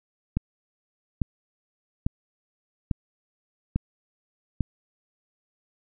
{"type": "click train", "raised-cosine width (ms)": 5, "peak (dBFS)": -11, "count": 6, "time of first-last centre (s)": [0.37, 4.607], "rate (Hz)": 1.18, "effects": []}